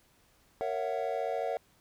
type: chord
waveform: triangle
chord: F# dominant seventh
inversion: first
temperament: just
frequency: 462.5 / 555 / 666 / 740 Hz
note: A#4 / C#5 / E5 / F#5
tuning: -14 / +2 / +18 / 0 cents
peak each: -34 dBFS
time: 0.61-1.57 s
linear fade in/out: 0 ms
effects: pink hiss -66 dBFS RMS until 1.8 s